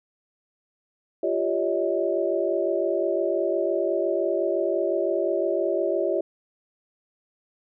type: tone cluster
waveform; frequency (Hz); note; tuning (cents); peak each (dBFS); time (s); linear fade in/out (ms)
sine; 347.3 / 393.1 / 567 / 635; F4 / G4 / C#5 / D#5; -10 / +5 / +39 / +35; -27; 1.23-6.21; 5
effects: none